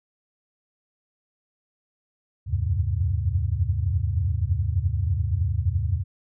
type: tone cluster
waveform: sine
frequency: 75.9 / 87.1 / 90.5 / 99.2 / 128.3 Hz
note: D#2 / F2 / F#2 / G2 / C3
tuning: -42 / -4 / -38 / +21 / -34 cents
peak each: -26 / -28 / -31 / -25 / -31 dBFS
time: 2.46-6.04 s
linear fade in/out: 50 ms
effects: none